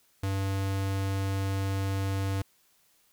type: tone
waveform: square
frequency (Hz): 97.3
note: G2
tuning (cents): -12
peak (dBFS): -28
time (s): 0.23-2.42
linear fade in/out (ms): 5
effects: white hiss -66 dBFS RMS until 3.12 s